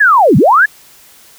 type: linear two-way sweep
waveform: sine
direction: down then up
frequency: 1760 to 113.2 to 1760 Hz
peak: -4 dBFS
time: 0-0.66 s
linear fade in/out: 10 ms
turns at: 0.37 s
effects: white hiss -42 dBFS RMS until 1.38 s